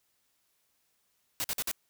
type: noise bursts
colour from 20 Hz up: white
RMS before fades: -32 dBFS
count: 4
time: 1.4-1.714 s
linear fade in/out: 0 ms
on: 41 ms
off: 50 ms
effects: white hiss -74 dBFS RMS until 1.89 s